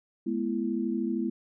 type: tone cluster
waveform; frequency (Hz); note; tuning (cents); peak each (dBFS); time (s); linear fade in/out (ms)
sine; 212.3 / 245.3 / 334.2; G#3 / B3 / E4; +38 / -12 / +24; -31; 0.26-1.3; 10
effects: none